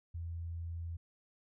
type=tone; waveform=sine; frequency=84.1 Hz; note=E2; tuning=35 cents sharp; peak=-38 dBFS; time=0.14-0.97 s; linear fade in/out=10 ms; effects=none